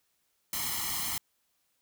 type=noise with comb filter; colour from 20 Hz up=white; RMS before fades=-33 dBFS; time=0.53-1.18 s; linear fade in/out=2 ms; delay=0.96 ms; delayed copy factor=+0.95; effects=white hiss -75 dBFS RMS until 1.81 s